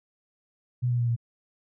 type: tone with pitch steps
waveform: sine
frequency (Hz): 123.47 / 121.42 / 119.4 / 117.42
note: B2 / B2 / A#2 / A#2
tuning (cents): 0 / -29 / +42 / +13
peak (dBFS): -22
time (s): 0.82-1.164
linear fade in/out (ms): 20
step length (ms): 86
effects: none